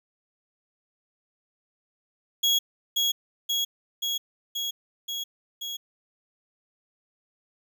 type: tone with echo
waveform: 35% pulse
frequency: 3322 Hz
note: G#7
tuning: in tune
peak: -18 dBFS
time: 2.43-2.59 s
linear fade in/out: 10 ms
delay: 530 ms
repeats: 6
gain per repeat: -2 dB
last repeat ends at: 5.77 s
effects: none